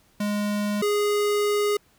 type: tone pair in turn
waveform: square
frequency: 206.9 / 413.8 Hz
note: G#3 / G#4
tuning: -6 / -6 cents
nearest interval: octave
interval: 1200 cents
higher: second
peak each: -24 / -21 dBFS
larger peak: second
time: 0.2-0.82 / 0.82-1.77 s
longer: second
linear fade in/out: 5 ms
effects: pink hiss -61 dBFS RMS until 1.98 s